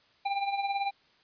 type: tone with tremolo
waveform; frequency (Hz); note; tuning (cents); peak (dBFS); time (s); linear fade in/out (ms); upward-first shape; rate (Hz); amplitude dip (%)
square; 796; G5; +26; -26; 0.25-0.91; 10; triangle; 18; 70
effects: white hiss -64 dBFS RMS until 1.23 s + resampled to 11025 Hz